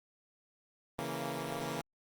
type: chord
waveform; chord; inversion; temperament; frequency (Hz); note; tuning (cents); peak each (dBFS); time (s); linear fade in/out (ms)
10% pulse; A# diminished; first; equal with one note detuned; 138.59 / 164.81 / 232.1; C#3 / E3 / A#3; 0 / 0 / -7; -32; 0.99-1.81; 0
effects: Opus 32 kbps